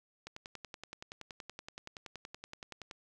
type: click train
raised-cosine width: 0.2 ms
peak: -27 dBFS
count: 29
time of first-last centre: 0.27-2.912 s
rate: 10.6 Hz
effects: none